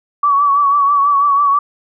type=tone with vibrato; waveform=sine; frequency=1137 Hz; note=C#6; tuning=44 cents sharp; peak=-9 dBFS; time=0.23-1.59 s; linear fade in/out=5 ms; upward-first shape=triangle; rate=6.1 Hz; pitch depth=56 cents each way; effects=none